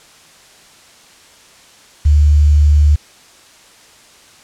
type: tone with quantisation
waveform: sine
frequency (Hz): 74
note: D2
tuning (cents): +14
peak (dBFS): -6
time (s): 2.05-2.96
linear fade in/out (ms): 10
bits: 6
effects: white hiss -44 dBFS RMS until 4.43 s + low-pass 8000 Hz 12 dB/octave